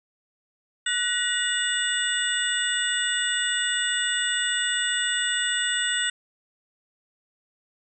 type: tone cluster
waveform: sine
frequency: 1479 / 1904 / 2875 / 3533 / 8000 Hz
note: F#6 / A#6 / F7 / A7 / B8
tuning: -1 / +36 / +50 / +6 / +21 cents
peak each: -29 dBFS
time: 0.86-6.1 s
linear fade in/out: 5 ms
effects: none